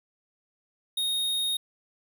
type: tone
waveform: square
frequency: 3722 Hz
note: A#7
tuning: 3 cents flat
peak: -26 dBFS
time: 0.97-1.57 s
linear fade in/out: 5 ms
effects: none